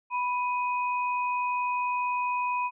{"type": "tone pair together", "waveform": "sine", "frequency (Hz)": [987.8, 2504], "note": ["B5", "D#7"], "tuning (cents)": [0, 10], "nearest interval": "octave + major third", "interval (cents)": 1610, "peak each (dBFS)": [-26, -34], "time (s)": [0.1, 2.71], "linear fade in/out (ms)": 50, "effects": []}